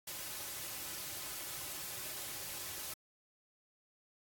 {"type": "noise with comb filter", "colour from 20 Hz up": "white", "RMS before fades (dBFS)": -43, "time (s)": [0.07, 2.94], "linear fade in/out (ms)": 5, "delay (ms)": 4.3, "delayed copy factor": -0.55, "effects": ["AAC 64 kbps"]}